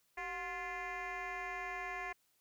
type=tone with frequency modulation; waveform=sine; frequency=1400 Hz; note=F6; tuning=4 cents sharp; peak=-37 dBFS; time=0.17-2.13 s; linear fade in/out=10 ms; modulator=339 Hz; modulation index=2.7; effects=tanh soft clip ceiling -37 dBFS + white hiss -75 dBFS RMS until 2.4 s